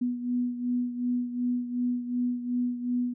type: beating tone pair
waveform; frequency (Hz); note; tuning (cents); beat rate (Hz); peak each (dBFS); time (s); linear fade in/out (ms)
sine; 244.9 / 247.6; B3 / B3; -14 / +5; 2.7; -27 / -33; 0.01-3.14; 10
effects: none